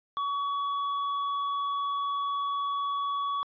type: tone with tanh clipping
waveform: sine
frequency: 1129 Hz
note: C#6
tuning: 31 cents sharp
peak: -29 dBFS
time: 0.17-3.43 s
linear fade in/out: 0 ms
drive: 8 dB
effects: resampled to 11025 Hz